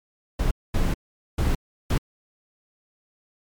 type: noise bursts at uneven times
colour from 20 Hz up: brown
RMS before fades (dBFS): -21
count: 4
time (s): 0.39-0.51 / 0.74-0.94 / 1.38-1.55 / 1.9-1.98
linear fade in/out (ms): 5
effects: MP3 96 kbps